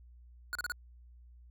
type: tone bursts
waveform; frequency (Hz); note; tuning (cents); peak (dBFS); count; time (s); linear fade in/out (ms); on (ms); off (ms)
square; 1456; F#6; -28; -34; 4; 0.53-0.72; 0; 22; 34
effects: added 60 Hz sine -53 dBFS peak until 1.5 s